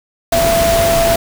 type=tone in noise; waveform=sine; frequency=671 Hz; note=E5; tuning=31 cents sharp; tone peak=-11 dBFS; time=0.32-1.16 s; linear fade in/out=5 ms; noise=pink; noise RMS=-17 dBFS; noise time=0.32-1.16 s; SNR=+3 dB; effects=none